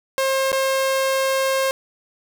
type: tone with dropouts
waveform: sawtooth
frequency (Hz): 534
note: C5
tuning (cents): +35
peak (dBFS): -14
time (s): 0.18-1.71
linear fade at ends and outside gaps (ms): 0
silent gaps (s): 0.518-0.528
effects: none